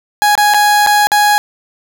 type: tone with dropouts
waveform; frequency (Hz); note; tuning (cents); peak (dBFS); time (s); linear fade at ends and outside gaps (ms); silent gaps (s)
30% pulse; 830.6; G#5; 0; -5; 0.22-1.38; 0; 0.353-0.377 / 0.538-0.544 / 0.864-0.871 / 1.07-1.118
effects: none